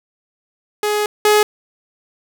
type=tone pair in turn; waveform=sawtooth; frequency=419.1 / 421.3 Hz; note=G#4 / G#4; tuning=+16 / +25 cents; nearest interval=unison; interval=9 cents; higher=second; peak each=-12 / -6 dBFS; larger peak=second; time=0.83-1.06 / 1.25-1.43 s; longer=first; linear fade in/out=2 ms; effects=none